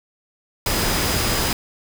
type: tone in noise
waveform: sine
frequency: 4978 Hz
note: D#8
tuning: in tune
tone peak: -30 dBFS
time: 0.66-1.53 s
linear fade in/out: 2 ms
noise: pink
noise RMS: -21 dBFS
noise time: 0.66-1.53 s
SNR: -12 dB
effects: none